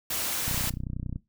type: noise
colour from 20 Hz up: white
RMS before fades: -30 dBFS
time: 0.1-0.7 s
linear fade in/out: 5 ms
type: click train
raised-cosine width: 5 ms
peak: -21 dBFS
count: 22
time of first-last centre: 0.48-1.16 s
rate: 30.9 Hz
effects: noise-tail reverb RT60 0.2 s tail -18 dB re dry